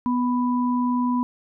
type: tone pair together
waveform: sine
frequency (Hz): 246.9 / 990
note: B3 / B5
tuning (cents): 0 / +4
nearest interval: 2 octaves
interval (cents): 2404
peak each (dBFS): -20 / -26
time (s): 0.06-1.23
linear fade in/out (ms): 0
effects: none